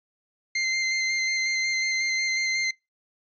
sawtooth tone with vibrato, 2086 Hz, C7, 6 cents flat, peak -20 dBFS, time 0.55-2.71 s, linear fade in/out 5 ms, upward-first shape square, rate 5.5 Hz, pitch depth 11 cents each way, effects noise-tail reverb RT60 0.2 s tail -23 dB re dry + resampled to 16000 Hz

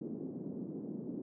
white band-pass noise, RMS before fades -42 dBFS, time 0.01-1.22 s, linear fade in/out 5 ms, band 180 to 320 Hz, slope 24 dB/octave, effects none

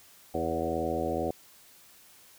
harmonic tone with a mistuned harmonic, 81.9 Hz, E2, 11 cents flat, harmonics 1 / 2 / 3 / 4 / 5 / 6 / 7 / 8 / 9, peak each -39 / -41 / -37 / -35 / -36 / -35 / -35 / -41 / -35 dBFS, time 0.34-1.31 s, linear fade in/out 5 ms, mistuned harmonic 7, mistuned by -22 cents, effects white hiss -56 dBFS RMS until 2.38 s

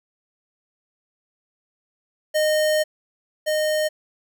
square tone pair in turn, 615 / 615 Hz, D#5 / D#5, -20 / -20 cents, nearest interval unison, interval 0 cents, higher neither, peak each -18 / -20 dBFS, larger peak first, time 2.34-2.84 / 3.46-3.89 s, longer first, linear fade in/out 20 ms, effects none

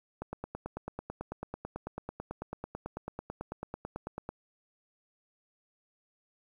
click train, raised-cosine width 1 ms, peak -23 dBFS, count 38, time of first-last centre 0.22-4.29 s, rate 9.09 Hz, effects 10-bit

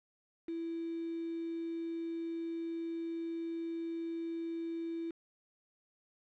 sine tone with quantisation, 332.2 Hz, E4, 13 cents sharp, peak -36 dBFS, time 0.48-5.11 s, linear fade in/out 5 ms, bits 8, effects low-pass 2000 Hz 12 dB/octave

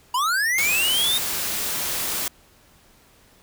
square linear sweep, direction up, 949 to 3730 Hz, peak -20 dBFS, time 0.14-1.18 s, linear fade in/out 5 ms
white noise, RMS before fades -26 dBFS, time 0.58-2.28 s, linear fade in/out 2 ms
effects pink hiss -55 dBFS RMS until 3.42 s

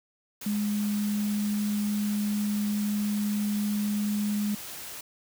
sine tone in noise, 207.7 Hz, G#3, in tune, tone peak -25 dBFS, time 0.46-4.55 s, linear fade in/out 5 ms, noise white, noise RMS -40 dBFS, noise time 0.41-5.01 s, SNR +12 dB, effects none

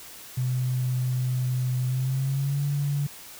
triangle tone with pitch glide, 126.8 to 143.15 Hz, B2 to D3, +46 to -44 cents, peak -19 dBFS, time 0.37-3.07 s, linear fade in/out 10 ms, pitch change +210 cents, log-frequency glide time 1.86-2.64 s, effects tanh soft clip ceiling -21 dBFS + white hiss -44 dBFS RMS until 3.39 s

